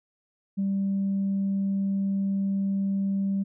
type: tone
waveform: sine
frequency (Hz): 196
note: G3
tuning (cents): 0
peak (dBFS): -22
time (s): 0.57-3.44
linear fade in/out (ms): 20
effects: tanh soft clip ceiling -20 dBFS